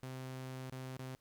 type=tone with dropouts; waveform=sawtooth; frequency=130 Hz; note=C3; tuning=11 cents flat; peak=-39 dBFS; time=0.03-1.15 s; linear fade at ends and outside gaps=0 ms; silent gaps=0.698-0.723 / 0.97-0.994 s; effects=pink hiss -75 dBFS RMS until 1.2 s